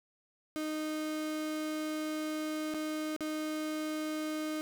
35% pulse tone with dropouts, 309 Hz, D#4, 12 cents flat, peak -32 dBFS, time 0.56-4.61 s, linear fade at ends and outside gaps 0 ms, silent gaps 2.739-2.745 / 3.164-3.207 s, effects 12-bit

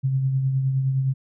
sine tone with tremolo, 133.4 Hz, C3, 34 cents sharp, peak -17 dBFS, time 0.03-1.14 s, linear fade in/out 20 ms, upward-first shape triangle, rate 9.7 Hz, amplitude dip 45%, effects none

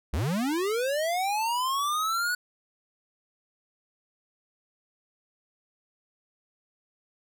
square linear sweep, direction up, 56.5 to 1480 Hz, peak -26 dBFS, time 0.13-2.35 s, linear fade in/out 5 ms, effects none

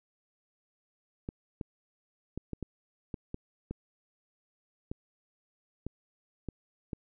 clicks, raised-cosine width 3 ms, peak -23 dBFS, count 12, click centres 1.289 / 1.612 / 2.376 / 2.533 / 2.627 / 3.142 / 3.344 / 3.71 / 4.915 / 5.866 / 6.487 / 6.932 s, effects none

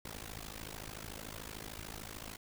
pink noise with amplitude modulation, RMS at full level -42 dBFS, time 0.05-2.37 s, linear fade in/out 5 ms, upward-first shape sine, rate 53.5 Hz, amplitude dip 95%, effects none

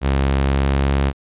sawtooth tone with pitch glide, 68.1 to 68.81 Hz, C#2 to C#2, -30 to -12 cents, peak -11 dBFS, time 0.01-1.13 s, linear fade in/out 50 ms, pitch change +18 cents, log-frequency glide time 0.4-0.89 s, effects resampled to 8000 Hz

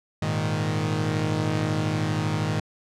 sawtooth chord, Ab suspended second, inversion none, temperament equal, 103.83 / 116.54 / 155.56 Hz, Ab2 / Bb2 / Eb3, 0 / 0 / 0 cents, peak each -24 / -26 / -22 dBFS, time 0.22-2.6 s, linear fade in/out 5 ms, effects low-pass 7000 Hz 12 dB/octave

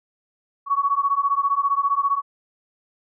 sine beating tone pair, 1113 / 1128 Hz, C#6 / C#6, +7 / +30 cents, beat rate 15 Hz, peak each -21 dBFS, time 0.66-2.22 s, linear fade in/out 50 ms, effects none

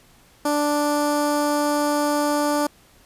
15% pulse tone with notch filter, 293.7 Hz, D4, in tune, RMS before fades -21 dBFS, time 0.45-2.67 s, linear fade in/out 5 ms, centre 2800 Hz, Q 1.3, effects pink hiss -54 dBFS RMS until 3.05 s + resampled to 32000 Hz

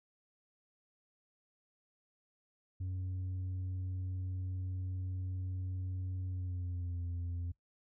sine tone with pitch glide, 92.5 to 86.81 Hz, F#2 to F2, 0 to -10 cents, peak -33 dBFS, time 2.8-7.52 s, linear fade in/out 10 ms, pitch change -110 cents, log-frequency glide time 6.26-7.02 s, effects noise-tail reverb RT60 0.1 s tail -20 dB re dry + tanh soft clip ceiling -35 dBFS

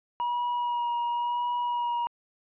triangle tone with vibrato, 960 Hz, B5, 49 cents flat, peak -24 dBFS, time 0.2-2.07 s, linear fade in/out 0 ms, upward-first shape sine, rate 0.94 Hz, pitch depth 15 cents each way, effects resampled to 8000 Hz

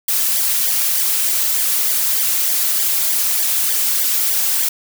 blue noise with flanger, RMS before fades -17 dBFS, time 0.08-4.69 s, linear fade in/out 5 ms, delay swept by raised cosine 0.73 to 4.13 ms, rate 3.3 Hz, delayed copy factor -0.85, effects none

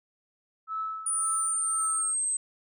sine tone with tremolo, 1304 Hz, E6, 19 cents flat, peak -28 dBFS, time 0.67-2.15 s, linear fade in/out 50 ms, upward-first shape triangle, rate 1.9 Hz, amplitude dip 75%
sine exponential sweep, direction down, 9510 to 8200 Hz, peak -25 dBFS, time 1.06-2.37 s, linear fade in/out 5 ms
effects tanh soft clip ceiling -19 dBFS

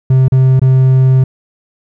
triangle tone with dropouts, 130.81 Hz, C3, in tune, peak -3 dBFS, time 0.1-1.24 s, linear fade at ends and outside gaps 5 ms, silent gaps 0.283-0.32 / 0.596-0.616 s, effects none

